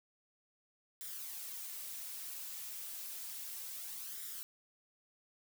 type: noise with flanger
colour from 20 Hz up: blue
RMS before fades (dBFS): -45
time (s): 1.01-4.43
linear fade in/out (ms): 0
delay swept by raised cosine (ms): 0.55 to 6.25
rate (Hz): 0.31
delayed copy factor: +0.55
effects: none